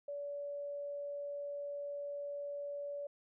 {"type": "tone", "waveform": "sine", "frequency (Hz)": 573, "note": "D5", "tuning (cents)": -43, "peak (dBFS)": -39, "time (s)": [0.08, 3.07], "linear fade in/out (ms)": 5, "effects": []}